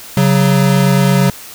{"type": "tone pair together", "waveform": "square", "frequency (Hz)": [137.26, 185.9], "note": ["C#3", "F#3"], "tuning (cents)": [-17, 8], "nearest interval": "perfect fourth", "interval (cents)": 525, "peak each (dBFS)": -12, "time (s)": [0.17, 1.3], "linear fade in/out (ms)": 2, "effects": ["white hiss -33 dBFS RMS until 1.54 s"]}